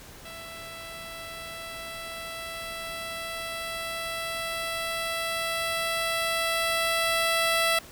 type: tone with level ramp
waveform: 10% pulse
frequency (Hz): 663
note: E5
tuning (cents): +10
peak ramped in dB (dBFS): -32 to -13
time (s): 0.25-7.79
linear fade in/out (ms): 5
effects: pink hiss -47 dBFS RMS until 7.91 s